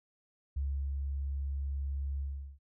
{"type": "tone with ADSR envelope", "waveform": "sine", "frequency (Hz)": 69.3, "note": "C#2", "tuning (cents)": 0, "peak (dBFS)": -30, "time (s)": [0.56, 2.59], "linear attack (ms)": 9, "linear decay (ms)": 350, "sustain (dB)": -2, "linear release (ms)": 390, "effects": []}